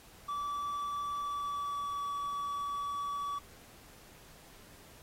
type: tone with pitch glide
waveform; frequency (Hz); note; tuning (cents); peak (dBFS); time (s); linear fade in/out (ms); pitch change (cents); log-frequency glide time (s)
triangle; 1156 to 1142.7; D6 to D6; -28 to -48; -32; 0.28-3.39; 10; -20; 1.15-2.04
effects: pink hiss -57 dBFS RMS until 5.02 s + AAC 48 kbps

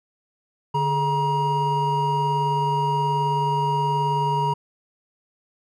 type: tone cluster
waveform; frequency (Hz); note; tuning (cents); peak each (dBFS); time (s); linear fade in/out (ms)
triangle; 146 / 419.2 / 950; D3 / G#4 / A#5; -10 / +16 / +33; -23 / -28 / -19; 0.74-4.54; 10
effects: none

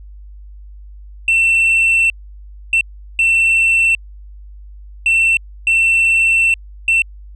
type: tone bursts at uneven times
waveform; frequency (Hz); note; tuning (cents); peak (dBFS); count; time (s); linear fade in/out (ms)
sine; 2691; E7; +35; -7; 6; 1.28-2.1 / 2.73-2.81 / 3.19-3.95 / 5.06-5.37 / 5.67-6.54 / 6.88-7.02; 2
effects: tanh soft clip ceiling -9 dBFS + added 50 Hz sine -33 dBFS peak until 7.35 s

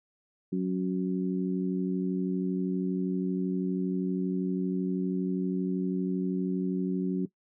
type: harmonic tone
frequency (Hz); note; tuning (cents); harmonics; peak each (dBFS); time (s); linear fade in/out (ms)
92.6; F#2; +2; 2 / 3 / 4; -28 / -32 / -34; 0.52-7.26; 10
effects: noise-tail reverb RT60 0.1 s tail -18 dB re dry

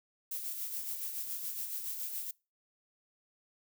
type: noise with tremolo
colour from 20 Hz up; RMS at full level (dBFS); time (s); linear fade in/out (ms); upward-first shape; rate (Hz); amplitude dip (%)
violet; -37; 0.31-2.31; 5; sine; 7.1; 45
effects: noise-tail reverb RT60 0.3 s tail -25 dB re dry

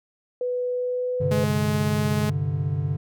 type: tone with pitch glide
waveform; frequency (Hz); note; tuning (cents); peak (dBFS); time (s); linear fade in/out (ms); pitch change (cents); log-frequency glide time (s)
sine; 495.5 to 501; B4 to B4; +6 to +25; -23; 0.41-1.44; 2; +19; 0.7-1.3
type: chord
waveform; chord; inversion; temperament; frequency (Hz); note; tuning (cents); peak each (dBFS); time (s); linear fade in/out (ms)
triangle; G suspended fourth; none; just; 98 / 130.67 / 147; G2 / C3 / D3; 0 / -2 / +2; -26 / -27 / -23; 1.2-2.97; 10
type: tone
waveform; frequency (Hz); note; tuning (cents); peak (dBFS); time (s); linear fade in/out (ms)
sawtooth; 211; G#3; +28; -20; 1.31-2.3; 5
effects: none

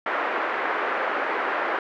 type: band-pass noise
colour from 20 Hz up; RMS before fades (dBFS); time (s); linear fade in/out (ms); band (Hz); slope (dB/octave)
white; -26; 0.06-1.79; 2; 340 to 1800; 24
effects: none

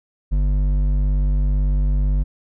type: tone with hard clipping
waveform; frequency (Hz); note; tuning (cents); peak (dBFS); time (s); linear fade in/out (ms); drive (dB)
sine; 49; G1; 0; -17; 0.31-2.24; 20; 8
effects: none

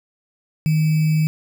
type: tone with sample-and-hold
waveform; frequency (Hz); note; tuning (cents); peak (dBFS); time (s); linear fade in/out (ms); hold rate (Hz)
sine; 156.2; D#3; +7; -14; 0.66-1.27; 0; 2450
effects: none

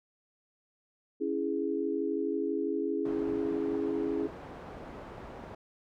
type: chord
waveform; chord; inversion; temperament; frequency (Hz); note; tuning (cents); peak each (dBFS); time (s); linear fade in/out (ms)
sine; C# minor; none; equal; 277.2 / 329.6 / 415.3; C#4 / E4 / G#4; 0 / 0 / 0; -34 / -33 / -32; 1.2-4.28; 20
type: low-pass noise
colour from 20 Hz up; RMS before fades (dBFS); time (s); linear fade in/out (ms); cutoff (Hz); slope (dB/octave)
white; -45; 3.05-5.55; 5; 750; 12
effects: none

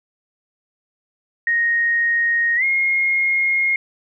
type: tone with pitch glide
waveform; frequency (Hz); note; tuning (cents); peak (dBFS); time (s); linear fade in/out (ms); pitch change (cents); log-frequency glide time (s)
sine; 1867 to 2145; A#6 to C7; +2 to +42; -15; 1.47-3.76; 2; +240; 2.56-2.64
effects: none

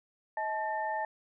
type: tone cluster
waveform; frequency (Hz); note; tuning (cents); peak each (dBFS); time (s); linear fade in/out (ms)
sine; 634 / 866 / 1809; D#5 / A5 / A6; +32 / -28 / +48; -37 / -32 / -39; 0.37-1.05; 2
effects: none

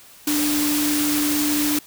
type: tone in noise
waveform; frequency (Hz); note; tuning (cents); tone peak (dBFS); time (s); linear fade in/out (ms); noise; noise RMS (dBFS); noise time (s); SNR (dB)
sine; 295.9; D4; +13; -20; 0.27-1.79; 5; white; -24; 0.27-1.79; +1
effects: white hiss -47 dBFS RMS until 1.86 s

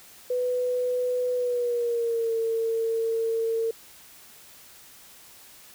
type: tone with pitch glide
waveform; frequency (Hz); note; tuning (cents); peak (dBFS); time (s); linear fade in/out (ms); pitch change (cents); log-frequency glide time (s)
sine; 497.3 to 453.4; B4 to A#4; +12 to -48; -23; 0.3-3.71; 5; -160; 1.34-2.34
effects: white hiss -50 dBFS RMS until 5.74 s

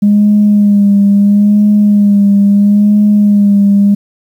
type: tone with vibrato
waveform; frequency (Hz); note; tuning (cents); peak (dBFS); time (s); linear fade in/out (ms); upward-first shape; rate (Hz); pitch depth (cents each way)
sine; 204.4; G#3; -27; -3; 0.02-3.95; 10; sine; 0.75; 33
effects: tanh soft clip ceiling 0 dBFS + 7-bit

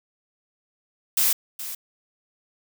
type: noise with echo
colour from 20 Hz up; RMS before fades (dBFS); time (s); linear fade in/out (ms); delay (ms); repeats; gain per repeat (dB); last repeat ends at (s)
blue; -20; 1.17-1.33; 5; 420; 1; -13; 1.75
effects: none

